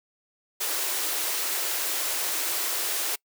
white high-pass noise, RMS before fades -28 dBFS, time 0.6-3.16 s, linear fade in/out 10 ms, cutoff 300 Hz, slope 96 dB/octave, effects noise-tail reverb RT60 0.1 s tail -26 dB re dry

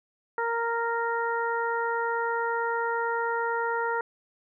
harmonic tone, 464.5 Hz, A#4, 6 cents flat, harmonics 1 / 2 / 3 / 4, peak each -30 / -29 / -31 / -36 dBFS, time 0.38-4.01 s, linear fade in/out 2 ms, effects none

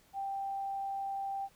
sine tone, 786 Hz, G5, 4 cents sharp, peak -34 dBFS, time 0.13-1.49 s, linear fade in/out 50 ms, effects pink hiss -65 dBFS RMS until 1.55 s

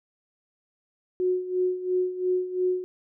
sine tone with tremolo, 365.8 Hz, F#4, 20 cents flat, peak -20 dBFS, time 1.2-2.84 s, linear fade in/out 0 ms, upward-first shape sine, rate 2.9 Hz, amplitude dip 75%, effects none

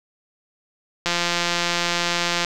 click train, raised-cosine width 0.2 ms, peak -4 dBFS, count 241, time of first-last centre 1.06-2.447 s, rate 173 Hz, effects none

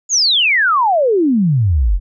sine exponential sweep, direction down, 7040 to 40.4 Hz, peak -10 dBFS, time 0.09-2 s, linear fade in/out 50 ms, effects none

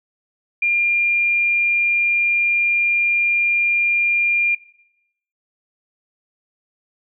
sine tone, 2400 Hz, D7, 37 cents sharp, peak -15 dBFS, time 0.62-4.55 s, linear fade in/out 5 ms, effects noise-tail reverb RT60 0.8 s tail -18 dB re dry

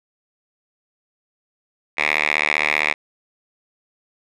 5% pulse tone with band-pass filter, 75.4 Hz, D2, 46 cents sharp, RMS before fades -20 dBFS, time 1.97-2.94 s, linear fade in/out 20 ms, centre 2200 Hz, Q 3.1, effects resampled to 24000 Hz

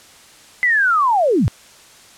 sine linear sweep, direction down, 2035 to 75.1 Hz, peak -12 dBFS, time 0.63-1.48 s, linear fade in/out 0 ms, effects white hiss -45 dBFS RMS until 2.17 s + low-pass 9000 Hz 12 dB/octave

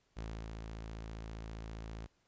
sawtooth tone with ADSR envelope, 55 Hz, A1, in tune, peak -36 dBFS, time 0.16-2.07 s, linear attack 22 ms, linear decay 330 ms, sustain -3 dB, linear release 15 ms, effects pink hiss -75 dBFS RMS until 2.27 s + resampled to 16000 Hz

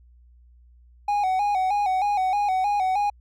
triangle tone with vibrato, 785 Hz, G5, 2 cents sharp, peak -18 dBFS, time 1.08-3.1 s, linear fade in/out 5 ms, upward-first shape square, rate 3.2 Hz, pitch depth 80 cents each way, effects added 60 Hz sine -50 dBFS peak until 3.2 s

